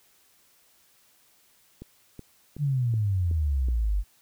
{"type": "click train", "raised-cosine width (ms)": 3, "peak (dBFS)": -27, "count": 6, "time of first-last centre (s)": [1.82, 3.686], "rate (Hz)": 2.68}
{"type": "exponential sweep", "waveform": "sine", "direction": "down", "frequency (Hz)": [151.2, 46.25], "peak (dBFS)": -22, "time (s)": [2.58, 4.04], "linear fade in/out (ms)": 50}
{"effects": ["white hiss -62 dBFS RMS until 4.21 s"]}